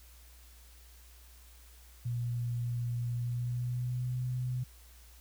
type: tone with pitch glide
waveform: sine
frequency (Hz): 120 to 125.75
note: B2 to B2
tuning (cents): -49 to +32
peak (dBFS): -31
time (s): 2.05-4.64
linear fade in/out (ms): 10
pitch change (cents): +81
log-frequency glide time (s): 3.11-4.21
effects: added 60 Hz sine -54 dBFS peak until 5.2 s + white hiss -60 dBFS RMS until 5.2 s